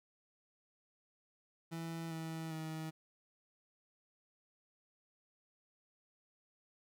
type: tone with pitch steps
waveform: 30% pulse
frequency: 165 / 161.79 / 158.64 Hz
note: E3 / E3 / D#3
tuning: +2 / -32 / +34 cents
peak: -38 dBFS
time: 1.71-2.91 s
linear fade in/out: 20 ms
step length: 400 ms
effects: none